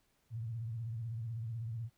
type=tone with vibrato; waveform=sine; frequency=114.3 Hz; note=A#2; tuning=34 cents flat; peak=-37 dBFS; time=0.3-1.9 s; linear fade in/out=50 ms; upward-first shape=sine; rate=16 Hz; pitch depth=100 cents each way; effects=pink hiss -75 dBFS RMS until 1.97 s